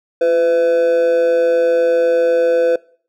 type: tone with amplitude modulation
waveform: triangle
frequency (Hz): 504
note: B4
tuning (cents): +35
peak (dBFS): -6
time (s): 0.21-2.76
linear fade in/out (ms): 5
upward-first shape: sine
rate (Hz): 160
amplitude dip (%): 65
effects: noise-tail reverb RT60 0.5 s tail -23 dB re dry